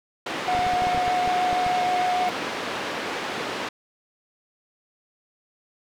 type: band-pass noise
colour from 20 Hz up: pink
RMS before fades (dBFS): -30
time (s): 0.26-3.69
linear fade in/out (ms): 5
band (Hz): 320 to 3400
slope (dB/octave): 12
type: tone with vibrato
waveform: triangle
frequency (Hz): 726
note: F#5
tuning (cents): -33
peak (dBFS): -19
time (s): 0.48-2.29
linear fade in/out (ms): 0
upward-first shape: sine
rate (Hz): 6.5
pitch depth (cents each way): 11
type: clicks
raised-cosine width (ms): 3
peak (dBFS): -21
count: 12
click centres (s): 0.55 / 0.591 / 0.666 / 0.736 / 0.821 / 0.87 / 0.947 / 0.977 / 1.079 / 1.276 / 1.529 / 1.665
effects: none